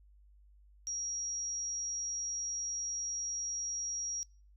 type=tone; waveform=sine; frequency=5670 Hz; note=F8; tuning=25 cents sharp; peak=-35 dBFS; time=0.87-4.23 s; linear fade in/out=0 ms; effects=noise-tail reverb RT60 0.4 s tail -25 dB re dry + added 50 Hz sine -58 dBFS peak until 4.56 s